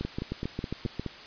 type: two click trains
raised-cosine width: 3 ms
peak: -18 / -19 dBFS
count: 8 / 6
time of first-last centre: 0.05-0.996 / 0.01-1.063 s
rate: 7.4 / 4.75 Hz
effects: white hiss -45 dBFS RMS until 1.26 s + resampled to 11025 Hz

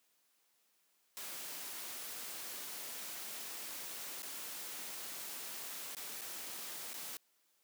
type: noise with dropouts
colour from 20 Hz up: white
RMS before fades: -45 dBFS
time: 1.17-7.17 s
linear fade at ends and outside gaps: 0 ms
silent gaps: 4.221-4.231 / 5.949-5.968 / 6.211-6.217 / 6.933-6.941 s
effects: white hiss -75 dBFS RMS until 7.63 s + high-pass 200 Hz 12 dB/octave

